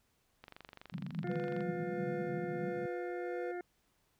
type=click train; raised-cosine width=0.3 ms; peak=-33 dBFS; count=29; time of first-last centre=0.44-1.607 s; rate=24 Hz
type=band-pass noise; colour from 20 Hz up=white; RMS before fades=-41 dBFS; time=0.92-2.86 s; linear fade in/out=5 ms; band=150 to 200 Hz; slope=48 dB/octave
type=harmonic tone; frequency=354.5 Hz; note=F4; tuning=26 cents sharp; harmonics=1 / 2 / 4 / 5 / 6; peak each=-39 / -45 / -51 / -53 / -55 dBFS; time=1.24-3.61 s; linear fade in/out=2 ms
type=tone with tremolo; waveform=triangle; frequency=495 Hz; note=B4; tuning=4 cents sharp; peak=-37 dBFS; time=1.29-3.52 s; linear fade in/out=10 ms; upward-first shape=sine; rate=1.5 Hz; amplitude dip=40%
effects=pink hiss -75 dBFS RMS until 4.19 s